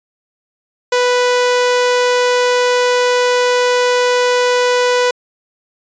sawtooth tone, 493.9 Hz, B4, in tune, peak -7 dBFS, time 0.92-5.11 s, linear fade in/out 5 ms, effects resampled to 16000 Hz

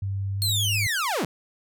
sine tone with pitch glide, 98 to 103.59 Hz, G2 to G#2, 0 to -4 cents, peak -25 dBFS, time 0.02-0.87 s, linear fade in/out 5 ms, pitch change +96 cents, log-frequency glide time 0.35-0.5 s
sawtooth linear sweep, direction down, 4299 to 122.7 Hz, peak -20 dBFS, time 0.42-1.25 s, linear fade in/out 0 ms
effects none

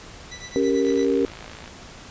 15% pulse tone with tremolo, 1975.5 Hz, B6, in tune, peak -27 dBFS, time 0.31-1.07 s, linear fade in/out 10 ms, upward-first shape triangle, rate 9 Hz, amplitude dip 90%
sine chord, G diminished, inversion second, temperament equal, 277.2 / 392 / 466.2 Hz, Db4 / G4 / Bb4, 0 / 0 / 0 cents, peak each -22 dBFS, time 0.56-1.25 s, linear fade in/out 0 ms
click train, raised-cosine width 0.3 ms, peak -24 dBFS, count 47, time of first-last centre 0.85-1.677 s, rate 55.6 Hz
effects pink hiss -42 dBFS RMS until 2.1 s + resampled to 16000 Hz

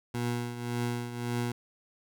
20% pulse tone with tremolo, 120 Hz, B2, 49 cents flat, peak -23 dBFS, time 0.14-1.52 s, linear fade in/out 5 ms, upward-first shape triangle, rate 1.8 Hz, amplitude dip 70%, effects none

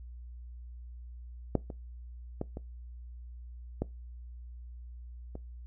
clicks, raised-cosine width 2 ms, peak -12 / -27 / -19 / -26 / -17 / -28 dBFS, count 6, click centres 1.553 / 1.702 / 2.414 / 2.571 / 3.82 / 5.354 s, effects noise-tail reverb RT60 0.2 s tail -21 dB re dry + added 60 Hz sine -43 dBFS peak until 5.66 s

